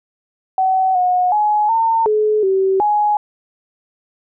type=tone with pitch steps; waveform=sine; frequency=756 / 726 / 842 / 906 / 426.8 / 383.5 / 836 Hz; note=F#5 / F#5 / G#5 / A#5 / G#4 / G4 / G#5; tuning=+37 / -33 / +24 / -50 / +47 / -38 / +11 cents; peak=-12 dBFS; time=0.58-3.17 s; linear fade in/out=2 ms; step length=370 ms; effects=none